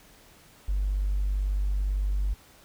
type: tone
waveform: triangle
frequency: 49 Hz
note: G1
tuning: in tune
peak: -20 dBFS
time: 0.68-2.34 s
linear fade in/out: 10 ms
effects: tanh soft clip ceiling -21 dBFS + pink hiss -55 dBFS RMS until 2.64 s